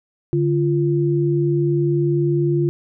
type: tone pair together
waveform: sine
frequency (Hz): 145.11 / 345.5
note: D3 / F4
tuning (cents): -20 / -19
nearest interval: octave + minor third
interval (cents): 1501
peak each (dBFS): -18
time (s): 0.33-2.69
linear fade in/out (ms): 0
effects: none